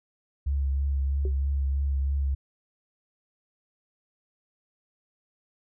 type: tone with vibrato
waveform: sine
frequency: 69 Hz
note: C#2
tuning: 7 cents flat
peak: -23 dBFS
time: 0.46-2.35 s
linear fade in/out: 10 ms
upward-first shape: triangle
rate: 3.1 Hz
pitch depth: 30 cents each way
type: tone with exponential decay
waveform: sine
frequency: 380 Hz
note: F#4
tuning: 46 cents sharp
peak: -29 dBFS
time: 1.25-1.35 s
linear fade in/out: 2 ms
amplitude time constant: 20 ms
effects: none